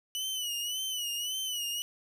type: tone with vibrato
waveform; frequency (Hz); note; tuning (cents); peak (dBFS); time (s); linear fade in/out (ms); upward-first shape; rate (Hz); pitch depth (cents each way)
sawtooth; 2960; F#7; 0; -29; 0.15-1.82; 0; sine; 1.8; 80
effects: none